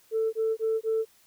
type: tone bursts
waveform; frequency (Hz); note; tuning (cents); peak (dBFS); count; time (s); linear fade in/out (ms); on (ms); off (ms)
sine; 444.3; A4; +17; -22; 4; 0.11-1.053; 50; 220; 21
effects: tanh soft clip ceiling -19 dBFS + white hiss -61 dBFS RMS until 1.26 s